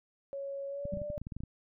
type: tone with pitch glide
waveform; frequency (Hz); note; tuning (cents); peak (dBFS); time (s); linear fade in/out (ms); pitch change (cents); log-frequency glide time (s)
sine; 554.4 to 590.8; C#5 to D5; 0 to +10; -36; 0.33-1.18; 0; +110; 0.68-1.05
type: clicks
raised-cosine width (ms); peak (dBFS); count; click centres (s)
5; -28; 12; 0.854 / 0.937 / 0.972 / 1.017 / 1.102 / 1.178 / 1.216 / 1.269 / 1.322 / 1.366 / 1.405 / 1.436
type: tone with exponential decay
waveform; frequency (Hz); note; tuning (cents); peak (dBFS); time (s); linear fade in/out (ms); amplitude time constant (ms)
sine; 191.2; G3; -43; -36; 0.92-1.15; 5; 49
effects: none